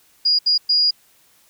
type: tone bursts at uneven times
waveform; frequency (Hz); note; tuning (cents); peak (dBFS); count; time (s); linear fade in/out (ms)
sine; 4870; D#8; -38; -13; 3; 0.25-0.39 / 0.46-0.58 / 0.69-0.91; 10
effects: white hiss -56 dBFS RMS until 1.49 s